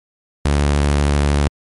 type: tone with vibrato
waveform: sawtooth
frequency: 72.1 Hz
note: D2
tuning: 31 cents flat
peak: -9 dBFS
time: 0.45-1.48 s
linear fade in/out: 5 ms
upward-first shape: sine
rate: 13 Hz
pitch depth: 17 cents each way
effects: MP3 48 kbps